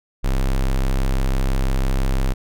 square tone, 33 Hz, C1, 16 cents sharp, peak -17 dBFS, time 0.23-2.34 s, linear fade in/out 20 ms, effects none

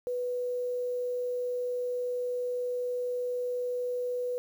sine tone with quantisation, 493.9 Hz, B4, in tune, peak -29 dBFS, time 0.07-4.38 s, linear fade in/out 0 ms, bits 9, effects none

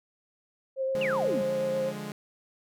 sine tone with vibrato, 530 Hz, C5, 22 cents sharp, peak -26 dBFS, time 0.76-1.93 s, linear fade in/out 50 ms, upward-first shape sine, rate 8.2 Hz, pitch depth 14 cents each way
sawtooth chord, D diminished, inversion none, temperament equal, 146.83 / 174.61 / 207.7 Hz, D3 / F3 / Ab3, 0 / 0 / 0 cents, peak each -37 / -39 / -33 dBFS, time 0.95-2.12 s, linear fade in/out 0 ms
sine exponential sweep, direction down, 2960 to 176.3 Hz, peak -29 dBFS, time 1.01-1.42 s, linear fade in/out 5 ms
effects none

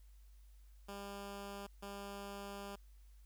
10% pulse tone bursts at uneven times, 200 Hz, G3, 35 cents sharp, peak -37 dBFS, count 2, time 0.88-1.67 / 1.82-2.76 s, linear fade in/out 10 ms, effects added 50 Hz sine -57 dBFS peak until 3.25 s + white hiss -75 dBFS RMS until 3.25 s

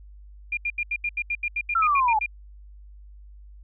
sine tone bursts, 2408 Hz, D7, 43 cents sharp, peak -23 dBFS, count 14, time 0.52-2.262 s, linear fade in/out 5 ms, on 52 ms, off 78 ms
sine linear sweep, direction down, 1375 to 830 Hz, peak -18 dBFS, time 1.75-2.19 s, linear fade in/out 5 ms
effects added 50 Hz sine -43 dBFS peak until 3.63 s

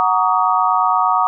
sine chord, D# minor seventh, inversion first, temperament equal with one note detuned, 740 / 932.3 / 1136 / 1244.5 Hz, F#5 / A#5 / C#6 / D#6, 0 / 0 / +42 / 0 cents, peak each -18 dBFS, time 0-1.27 s, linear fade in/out 0 ms, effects none

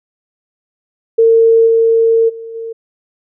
sine tone with level steps, 454.6 Hz, A#4, 43 cents flat, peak -5 / -7 / -25 / -21 dBFS, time 1.18-2.73 s, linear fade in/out 10 ms, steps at 1.66 / 2.28 / 2.54 s, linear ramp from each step 20 ms, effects none

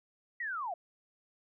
sine linear sweep, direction down, 1975.5 to 644 Hz, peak -34 dBFS, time 0.4-0.74 s, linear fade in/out 5 ms, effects none

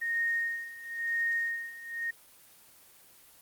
sine tone with tremolo, 1854 Hz, A#6, 10 cents flat, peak -26 dBFS, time 0.01-2.11 s, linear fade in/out 10 ms, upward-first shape sine, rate 0.99 Hz, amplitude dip 85%, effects white hiss -57 dBFS RMS until 3.41 s + Opus 24 kbps

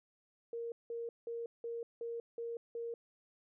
sine tone bursts, 466.2 Hz, A#4, in tune, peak -38 dBFS, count 7, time 0.53-2.94 s, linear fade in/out 2 ms, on 190 ms, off 180 ms, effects none

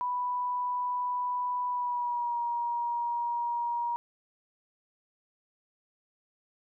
sine tone with pitch glide, 987.8 to 949.2 Hz, B5 to A#5, 0 to +31 cents, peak -28 dBFS, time 0.01-3.96 s, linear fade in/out 0 ms, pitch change -69 cents, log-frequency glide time 1.68-2.39 s, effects none

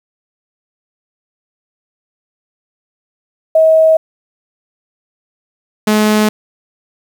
sine / sawtooth tone pair in turn, 639 / 213.2 Hz, D#5 / G#3, +46 / +46 cents, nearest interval octave + perfect fifth, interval 1900 cents, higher first, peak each -5 dBFS, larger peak neither, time 3.55-3.97 / 5.87-6.29 s, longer neither, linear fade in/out 5 ms, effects 7-bit

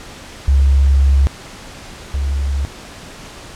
sine tone pair in turn, 68.6 / 69.2 Hz, C#2 / C#2, -17 / -2 cents, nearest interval unison, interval 15 cents, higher second, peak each -8 / -15 dBFS, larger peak first, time 0.48-1.27 / 2.14-2.65 s, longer first, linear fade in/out 0 ms, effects pink hiss -35 dBFS RMS until 3.55 s + low-pass 8000 Hz 12 dB/octave

